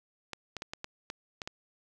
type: clicks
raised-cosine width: 0.2 ms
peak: -20 dBFS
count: 8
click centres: 0.333 / 0.567 / 0.621 / 0.735 / 0.844 / 1.101 / 1.418 / 1.475 s
effects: none